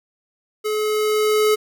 square tone with level ramp, 427.1 Hz, G#4, 48 cents sharp, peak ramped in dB -21 to -14 dBFS, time 0.64-1.56 s, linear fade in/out 20 ms, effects none

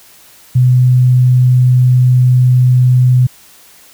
sine tone, 126 Hz, B2, 35 cents sharp, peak -5 dBFS, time 0.55-3.27 s, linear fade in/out 10 ms, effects white hiss -42 dBFS RMS until 3.93 s

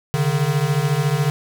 square beating tone pair, 137.9 / 151.9 Hz, C#3 / D#3, -9 / -41 cents, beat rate 14 Hz, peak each -21 / -20 dBFS, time 0.14-1.3 s, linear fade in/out 0 ms, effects none

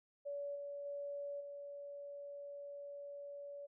sine tone with level steps, 570 Hz, C#5, 48 cents sharp, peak -40 / -43 / -41 / -46 dBFS, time 0.25-3.67 s, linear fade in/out 20 ms, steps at 0.55 / 0.85 / 1.4 s, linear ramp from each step 10 ms, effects none

